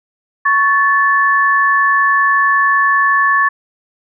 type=tone pair together; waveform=sine; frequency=1112 / 1742.7 Hz; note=C#6 / A6; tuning=+5 / -17 cents; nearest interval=minor sixth; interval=778 cents; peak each=-12 dBFS; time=0.45-3.49 s; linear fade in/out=10 ms; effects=none